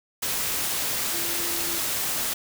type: tone in noise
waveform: sine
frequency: 342 Hz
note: F4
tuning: 36 cents flat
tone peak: -37 dBFS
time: 1.13-1.79 s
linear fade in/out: 10 ms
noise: white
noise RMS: -27 dBFS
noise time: 0.22-2.34 s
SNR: -13 dB
effects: none